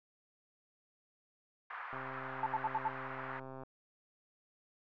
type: band-pass noise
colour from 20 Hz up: pink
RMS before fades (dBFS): -45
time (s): 1.7-3.4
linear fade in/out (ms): 5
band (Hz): 960 to 1700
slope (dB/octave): 24
type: click train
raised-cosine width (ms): 1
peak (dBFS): -34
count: 226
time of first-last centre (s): 1.93-3.635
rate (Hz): 132
type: tone bursts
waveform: sine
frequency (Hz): 880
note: A5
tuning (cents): 0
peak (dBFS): -30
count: 5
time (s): 2.43-2.883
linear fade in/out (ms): 2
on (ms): 33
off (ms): 72
effects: none